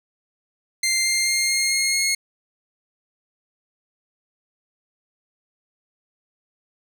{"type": "tone with pitch steps", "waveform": "15% pulse", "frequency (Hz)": [2093, 2106, 2120, 2133, 2147, 2161], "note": ["C7", "C7", "C7", "C7", "C7", "C#7"], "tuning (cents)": [0, 11, 22, 33, 44, -45], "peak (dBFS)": -12, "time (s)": [0.83, 2.15], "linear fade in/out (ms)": 5, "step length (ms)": 220, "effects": []}